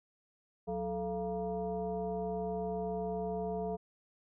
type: tone with frequency modulation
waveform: sine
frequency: 436.1 Hz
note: A4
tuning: 15 cents flat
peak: -33 dBFS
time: 0.67-3.77 s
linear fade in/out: 20 ms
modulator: 253 Hz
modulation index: 1.2
effects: none